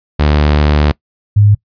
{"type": "tone pair in turn", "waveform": ["sawtooth", "sine"], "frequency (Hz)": [74.3, 103.41], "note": ["D2", "G#2"], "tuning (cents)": [21, -7], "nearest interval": "tritone", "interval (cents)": 572, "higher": "second", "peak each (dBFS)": -4, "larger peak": "neither", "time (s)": [[0.19, 0.92], [1.36, 1.55]], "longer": "first", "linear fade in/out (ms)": 10, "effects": ["noise-tail reverb RT60 0.1 s tail -23 dB re dry", "resampled to 11025 Hz"]}